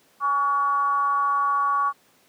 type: tone with frequency modulation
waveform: sine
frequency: 1129 Hz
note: C#6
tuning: 31 cents sharp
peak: -19 dBFS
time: 0.2-1.93 s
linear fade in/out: 50 ms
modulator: 301 Hz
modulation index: 0.47
effects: pink hiss -59 dBFS RMS until 2.28 s + high-pass 200 Hz 12 dB/octave